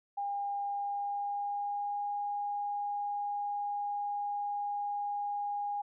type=tone with pitch glide; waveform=sine; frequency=807 to 817.8 Hz; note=G#5 to G#5; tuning=-50 to -27 cents; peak=-32 dBFS; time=0.17-5.82 s; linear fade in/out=10 ms; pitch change=+23 cents; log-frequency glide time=0.62-2.05 s; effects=none